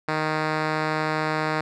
5% pulse tone with low-pass filter, 155.4 Hz, D#3, 2 cents flat, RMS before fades -25 dBFS, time 0.08-1.61 s, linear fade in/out 5 ms, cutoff 3800 Hz, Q 0.65, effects none

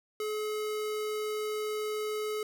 square tone, 426.5 Hz, G#4, 46 cents sharp, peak -32 dBFS, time 0.2-2.43 s, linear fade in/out 2 ms, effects none

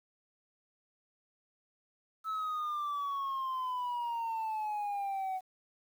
sine exponential sweep, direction down, 1310 to 745 Hz, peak -30 dBFS, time 2.24-5.41 s, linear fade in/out 50 ms, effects tanh soft clip ceiling -32 dBFS + 10-bit

